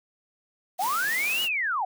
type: high-pass noise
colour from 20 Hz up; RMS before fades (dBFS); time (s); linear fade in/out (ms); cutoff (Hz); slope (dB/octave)
white; -34; 0.78-1.49; 50; 140; 48
type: linear two-way sweep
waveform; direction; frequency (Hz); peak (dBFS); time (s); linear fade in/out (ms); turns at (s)
sine; up then down; 698.5 to 2960 to 698.5; -24; 0.79-1.85; 5; 1.43
effects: none